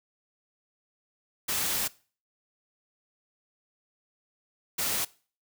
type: noise bursts at uneven times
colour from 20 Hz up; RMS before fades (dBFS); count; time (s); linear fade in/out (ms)
white; -29; 2; 1.48-1.88 / 4.78-5.05; 10
effects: noise-tail reverb RT60 0.4 s tail -21 dB re dry